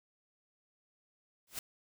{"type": "noise with exponential growth", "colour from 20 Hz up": "white", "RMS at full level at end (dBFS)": -35, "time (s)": [1.47, 1.59], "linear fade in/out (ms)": 2, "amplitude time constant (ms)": 25, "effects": []}